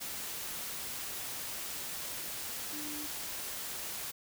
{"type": "tone in noise", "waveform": "sine", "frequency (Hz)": 298.4, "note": "D4", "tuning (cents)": 28, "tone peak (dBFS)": -43, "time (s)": [2.72, 3.07], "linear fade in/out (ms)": 20, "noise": "white", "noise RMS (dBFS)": -40, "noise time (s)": [0, 4.12], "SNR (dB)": -6, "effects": []}